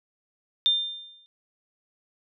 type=tone with exponential decay; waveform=sine; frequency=3600 Hz; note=A7; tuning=39 cents sharp; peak=-16 dBFS; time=0.66-1.26 s; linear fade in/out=0 ms; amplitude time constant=130 ms; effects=none